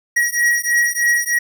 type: beating tone pair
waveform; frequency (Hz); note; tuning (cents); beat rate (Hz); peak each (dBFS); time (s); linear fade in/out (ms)
square; 1904 / 1907.2; A#6 / A#6; +36 / +39; 3.2; -18; 0.16-1.39; 10
effects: none